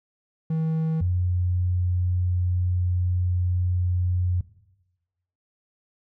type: tone pair in turn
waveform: triangle / sine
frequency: 160 / 89.8 Hz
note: D#3 / F2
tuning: +49 / +49 cents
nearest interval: minor seventh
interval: 1000 cents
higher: first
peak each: -20 dBFS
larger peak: neither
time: 0.5-1.01 / 1.01-4.41 s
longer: second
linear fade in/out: 5 ms
effects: noise-tail reverb RT60 1.0 s tail -17 dB re dry